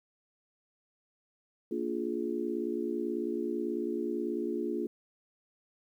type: chord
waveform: sine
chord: Bb dominant seventh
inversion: none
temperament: just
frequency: 233.1 / 291.4 / 349.6 / 419.5 Hz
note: Bb3 / D4 / F4 / Ab4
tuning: 0 / -13 / +2 / +17 cents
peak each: -37 / -37 / -34 / -37 dBFS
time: 1.71-4.87 s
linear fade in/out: 5 ms
effects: 11-bit